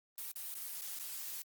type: noise with dropouts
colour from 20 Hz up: blue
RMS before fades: -43 dBFS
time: 0.18-1.42 s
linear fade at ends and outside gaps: 1 ms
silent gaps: 0.316-0.359 / 0.542-0.552 / 0.812-0.819 / 0.989-0.997 s
effects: Opus 32 kbps